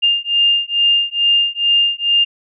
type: beating tone pair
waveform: sine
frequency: 2807 / 2809.3 Hz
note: F7 / F7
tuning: +8 / +10 cents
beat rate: 2.3 Hz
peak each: -15 dBFS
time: 0.02-2.25 s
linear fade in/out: 20 ms
effects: none